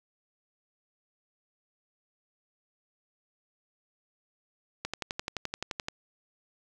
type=click train; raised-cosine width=0.2 ms; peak=-15 dBFS; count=13; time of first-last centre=4.85-5.884 s; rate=11.6 Hz; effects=none